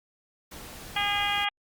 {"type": "noise", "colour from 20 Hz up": "pink", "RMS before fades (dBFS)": -43, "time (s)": [0.51, 1.45], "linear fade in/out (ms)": 10}
{"type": "harmonic tone", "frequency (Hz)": 407.8, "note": "G#4", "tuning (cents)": -32, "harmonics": [2, 3, 4, 5, 6, 7, 8], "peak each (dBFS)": [-30, -34, -34, -32, -33, -34, -31], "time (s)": [0.96, 1.49], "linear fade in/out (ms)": 5}
{"effects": ["Opus 48 kbps"]}